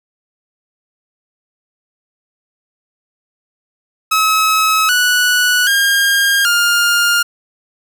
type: tone with pitch steps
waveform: sawtooth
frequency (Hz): 1285 / 1475 / 1614 / 1409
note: E6 / F#6 / G#6 / F6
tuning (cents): -45 / -6 / -50 / +15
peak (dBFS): -7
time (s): 4.11-7.23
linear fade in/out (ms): 10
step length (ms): 780
effects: none